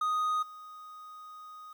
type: tone with level steps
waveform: triangle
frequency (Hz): 1244.5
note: D#6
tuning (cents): 0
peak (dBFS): -25 / -43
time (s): 0.01-1.73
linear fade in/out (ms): 5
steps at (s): 0.42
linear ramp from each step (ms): 10
effects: 10-bit